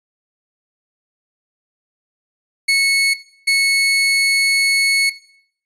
30% pulse tone bursts at uneven times, 2201 Hz, C#7, 13 cents flat, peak -9 dBFS, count 2, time 2.68-3.14 / 3.47-5.1 s, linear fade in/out 10 ms, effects noise-tail reverb RT60 0.6 s tail -17 dB re dry + resampled to 24000 Hz

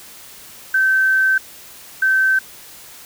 sine tone pair in turn, 1545 / 1545 Hz, G6 / G6, -26 / -26 cents, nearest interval unison, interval 0 cents, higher neither, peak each -12 dBFS, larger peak neither, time 0.74-1.38 / 2.02-2.39 s, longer first, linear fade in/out 5 ms, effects white hiss -40 dBFS RMS until 3.05 s

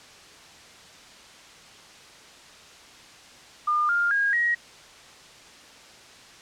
sine tone with pitch steps, 1208 / 1403.8 / 1631.2 / 1895.6 Hz, D6 / F6 / G#6 / A#6, +48 / +9 / -32 / +28 cents, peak -20 dBFS, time 3.67-4.55 s, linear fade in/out 10 ms, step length 220 ms, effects white hiss -48 dBFS RMS until 6.41 s + low-pass 6000 Hz 12 dB/octave

